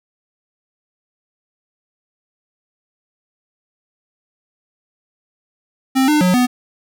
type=tone with pitch steps; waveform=square; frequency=263.9 / 300.8 / 181.8 / 248.7 Hz; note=C4 / D4 / F#3 / B3; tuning=+15 / +42 / -30 / +12 cents; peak=-12 dBFS; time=5.95-6.47 s; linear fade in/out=20 ms; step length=130 ms; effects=none